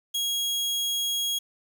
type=tone; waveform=sawtooth; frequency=3300 Hz; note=G#7; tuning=12 cents flat; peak=-22 dBFS; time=0.14-1.39 s; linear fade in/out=10 ms; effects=8-bit